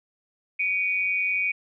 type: tone pair together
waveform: sine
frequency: 2273 / 2462 Hz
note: C#7 / D#7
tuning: +43 / -19 cents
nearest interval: minor second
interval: 138 cents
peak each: -25 dBFS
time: 0.59-1.52 s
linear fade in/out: 10 ms
effects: none